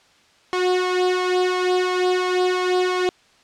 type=tone with flanger; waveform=sawtooth; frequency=364.8 Hz; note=F#4; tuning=24 cents flat; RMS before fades=-20 dBFS; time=0.53-3.09 s; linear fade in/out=0 ms; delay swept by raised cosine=1.8 to 2.52 ms; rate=2.9 Hz; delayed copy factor=+0.7; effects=white hiss -55 dBFS RMS until 3.43 s + low-pass 5000 Hz 12 dB/octave